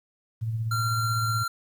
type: tone with tremolo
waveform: sine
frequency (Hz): 112.4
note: A2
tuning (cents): +37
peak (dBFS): -24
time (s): 0.41-1.44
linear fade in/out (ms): 20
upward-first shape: sine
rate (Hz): 16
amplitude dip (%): 40
type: tone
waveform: square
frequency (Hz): 1374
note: F6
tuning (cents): -29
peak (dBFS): -27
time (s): 0.71-1.48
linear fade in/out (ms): 5
effects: 10-bit